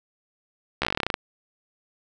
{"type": "slowing click train", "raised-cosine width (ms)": 0.3, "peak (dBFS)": -7, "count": 14, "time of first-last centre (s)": [0.82, 1.141], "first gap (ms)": 14, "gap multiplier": 1.09, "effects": []}